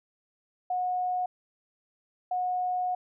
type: tone pair in turn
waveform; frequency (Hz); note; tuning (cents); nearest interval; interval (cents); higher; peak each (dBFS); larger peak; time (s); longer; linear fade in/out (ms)
sine; 728 / 728; F#5 / F#5; -28 / -28; unison; 0; neither; -26; neither; 0.7-1.26 / 2.31-2.95; second; 5
effects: none